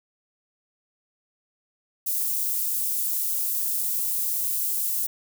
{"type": "high-pass noise", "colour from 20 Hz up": "white", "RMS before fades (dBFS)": -26, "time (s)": [2.06, 5.07], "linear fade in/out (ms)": 10, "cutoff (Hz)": 11000, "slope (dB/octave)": 12, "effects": []}